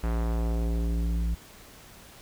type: tone with low-pass filter sweep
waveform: square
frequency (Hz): 57.1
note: A#1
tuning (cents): -35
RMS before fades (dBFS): -27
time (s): 0.03-1.35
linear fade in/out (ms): 10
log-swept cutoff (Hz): 1700 to 150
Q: 0.98
effects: pink hiss -50 dBFS RMS until 2.21 s